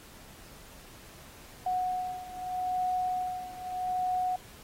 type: beating tone pair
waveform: sine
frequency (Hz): 734 / 734.8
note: F#5 / F#5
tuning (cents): -14 / -12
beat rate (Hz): 0.8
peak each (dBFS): -31 / -34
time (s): 1.66-4.36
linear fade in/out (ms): 5
effects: pink hiss -52 dBFS RMS until 4.63 s + AAC 48 kbps